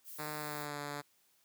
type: noise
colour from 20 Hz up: violet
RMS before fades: -48 dBFS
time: 0.04-0.68 s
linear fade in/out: 50 ms
type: tone with pitch glide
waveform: 5% pulse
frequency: 151.3 to 144.97 Hz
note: D#3 to D3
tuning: -48 to -22 cents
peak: -28 dBFS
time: 0.18-1.02 s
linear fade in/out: 20 ms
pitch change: -74 cents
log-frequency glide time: 0.36-0.8 s
effects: white hiss -71 dBFS RMS until 1.44 s + high-pass 80 Hz 12 dB/octave